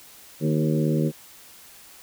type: harmonic tone with a mistuned harmonic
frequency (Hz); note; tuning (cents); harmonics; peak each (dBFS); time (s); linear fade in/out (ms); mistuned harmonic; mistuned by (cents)
77; D#2; -17; 2 / 3 / 4 / 5 / 6 / 7; -22 / -26 / -28 / -30 / -32 / -33; 0.4-1.12; 50; 4; +36
effects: white hiss -48 dBFS RMS until 2.02 s